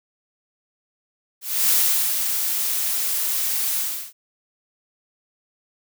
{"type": "noise with ADSR envelope", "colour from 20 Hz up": "blue", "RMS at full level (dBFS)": -17, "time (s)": [1.41, 4.13], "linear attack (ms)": 290, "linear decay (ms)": 440, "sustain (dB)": -6, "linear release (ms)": 350, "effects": []}